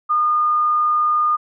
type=tone; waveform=sine; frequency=1219 Hz; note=D#6; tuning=36 cents flat; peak=-14 dBFS; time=0.09-1.37 s; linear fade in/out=20 ms; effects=none